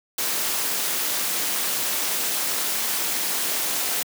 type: noise with amplitude modulation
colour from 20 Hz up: white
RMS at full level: -22 dBFS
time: 0.18-4.03 s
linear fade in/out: 5 ms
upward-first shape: sine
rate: 255 Hz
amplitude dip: 60%
effects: high-pass 200 Hz 12 dB/octave